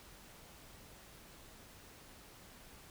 silence, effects pink hiss -57 dBFS RMS until 2.9 s

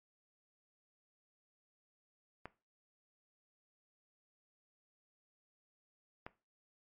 clicks, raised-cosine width 0.5 ms, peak -29 dBFS, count 2, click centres 2.456 / 6.265 s, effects noise-tail reverb RT60 0.3 s tail -17 dB re dry + MP3 32 kbps

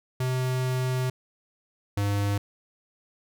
square tone pair in turn, 128.3 / 101.3 Hz, C3 / G#2, -34 / -43 cents, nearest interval major third, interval 409 cents, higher first, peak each -25 / -24 dBFS, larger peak second, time 0.2-1.1 / 1.97-2.38 s, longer first, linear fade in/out 5 ms, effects none

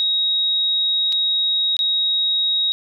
sine tone with dropouts, 3788 Hz, A#7, 27 cents sharp, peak -16 dBFS, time 0-2.72 s, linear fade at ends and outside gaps 0 ms, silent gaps 1.123-1.126 / 1.767-1.791 s, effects none

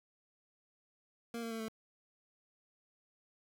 25% pulse tone with pitch steps, 233.1 / 229.1 / 225.2 / 221.3 Hz, A#3 / A#3 / A3 / A3, 0 / -30 / +40 / +10 cents, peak -35 dBFS, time 1.34-1.684 s, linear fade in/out 2 ms, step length 86 ms, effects none

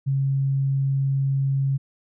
sine tone, 136.5 Hz, C#3, 26 cents flat, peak -19 dBFS, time 0.06-1.78 s, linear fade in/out 20 ms, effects none

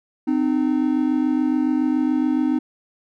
triangle tone pair together, 258.7 / 305.8 Hz, C4 / D#4, -19 / -30 cents, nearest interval minor third, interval 289 cents, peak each -18 dBFS, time 0.27-2.59 s, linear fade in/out 10 ms, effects none

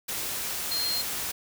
sine tone in noise, 4200 Hz, C8, 6 cents sharp, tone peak -27 dBFS, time 0.71-1.02 s, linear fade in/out 10 ms, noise white, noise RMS -32 dBFS, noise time 0.08-1.32 s, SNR +2 dB, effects none

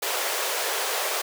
pink high-pass noise, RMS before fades -27 dBFS, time 0.02-1.22 s, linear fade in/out 10 ms, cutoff 410 Hz, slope 48 dB/octave, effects none

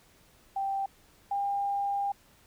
sine tone pair in turn, 784 / 801.4 Hz, G5 / G5, 0 / +38 cents, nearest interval unison, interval 38 cents, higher second, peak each -28 / -27 dBFS, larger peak second, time 0.56-0.86 / 1.31-2.12 s, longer second, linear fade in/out 5 ms, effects pink hiss -61 dBFS RMS until 2.46 s

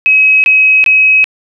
sine tone bursts, 2550 Hz, D#7, 42 cents sharp, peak -4 dBFS, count 3, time 0.06-1.242 s, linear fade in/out 0 ms, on 380 ms, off 21 ms, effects none

